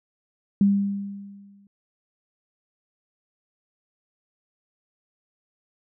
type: tone with exponential decay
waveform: sine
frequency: 199.7 Hz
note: G3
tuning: 32 cents sharp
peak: -13 dBFS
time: 0.61-1.67 s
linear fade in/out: 2 ms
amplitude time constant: 230 ms
effects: none